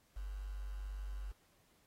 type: tone with quantisation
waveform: sine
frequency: 49 Hz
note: G1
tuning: in tune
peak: -40 dBFS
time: 0.16-1.32 s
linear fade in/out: 10 ms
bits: 10
effects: pink hiss -72 dBFS RMS until 1.86 s + AAC 48 kbps